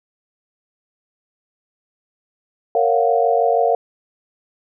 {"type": "chord", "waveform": "sine", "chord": "Gb major seventh", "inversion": "first", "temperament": "just", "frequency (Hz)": [462.5, 555, 693.7, 740], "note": ["Bb4", "Db5", "F5", "Gb5"], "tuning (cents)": [-14, 2, -12, 0], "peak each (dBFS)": [-18, -21, -17, -21], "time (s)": [2.75, 3.75], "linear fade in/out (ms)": 2, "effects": []}